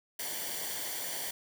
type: noise with comb filter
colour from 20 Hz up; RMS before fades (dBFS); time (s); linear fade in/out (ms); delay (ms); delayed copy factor
white; -37; 0.19-1.31; 5; 0.77; -0.65
effects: none